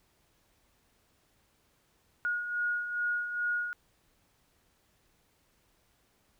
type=beating tone pair; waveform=sine; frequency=1440 / 1442.4 Hz; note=F#6 / F#6; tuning=-47 / -45 cents; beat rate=2.4 Hz; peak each=-38 / -30 dBFS; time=2.25-3.73 s; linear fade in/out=0 ms; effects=pink hiss -70 dBFS RMS until 6.39 s